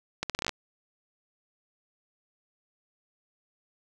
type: accelerating click train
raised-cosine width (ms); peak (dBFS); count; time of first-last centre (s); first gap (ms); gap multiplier
0.2; -12; 9; 0.23-0.493; 67; 0.78
effects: none